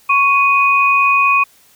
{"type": "tone pair together", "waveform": "sine", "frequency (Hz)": [1106.6, 2489], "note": ["C#6", "D#7"], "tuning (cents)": [-3, 0], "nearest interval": "octave + major second", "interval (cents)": 1403, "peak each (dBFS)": -12, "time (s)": [0.09, 1.44], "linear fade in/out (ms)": 10, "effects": ["white hiss -50 dBFS RMS until 1.75 s"]}